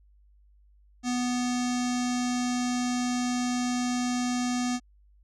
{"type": "tone with low-pass filter", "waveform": "square", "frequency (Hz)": 246.9, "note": "B3", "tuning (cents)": 0, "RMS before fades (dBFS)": -28, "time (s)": [1.03, 4.8], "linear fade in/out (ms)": 50, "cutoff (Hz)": 6700, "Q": 3.4, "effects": ["added 50 Hz sine -56 dBFS peak until 5.23 s"]}